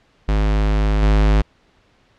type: tone with level steps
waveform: square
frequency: 51.91 Hz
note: G#1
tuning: in tune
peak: -15 / -12 dBFS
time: 0.28-1.42 s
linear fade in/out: 10 ms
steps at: 1.02 s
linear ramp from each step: 10 ms
effects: pink hiss -57 dBFS RMS until 2.18 s + low-pass 4000 Hz 12 dB/octave